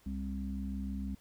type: harmonic tone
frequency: 66.5 Hz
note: C2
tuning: 29 cents sharp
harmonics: 1 / 3 / 4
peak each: -38 / -38 / -44 dBFS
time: 0.06-1.15 s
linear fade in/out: 5 ms
effects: pink hiss -65 dBFS RMS until 1.2 s